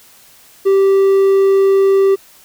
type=tone; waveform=triangle; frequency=390 Hz; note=G4; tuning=9 cents flat; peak=-6 dBFS; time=0.65-2.16 s; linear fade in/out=20 ms; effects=white hiss -45 dBFS RMS until 2.44 s